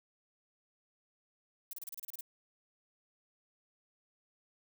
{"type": "noise bursts", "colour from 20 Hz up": "violet", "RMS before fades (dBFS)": -43, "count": 10, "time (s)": [1.71, 2.209], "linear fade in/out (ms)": 2, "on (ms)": 22, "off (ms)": 31, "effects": []}